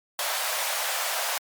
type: high-pass noise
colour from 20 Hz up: pink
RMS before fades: -28 dBFS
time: 0.19-1.38 s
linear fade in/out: 2 ms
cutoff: 570 Hz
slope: 48 dB/octave
effects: MP3 96 kbps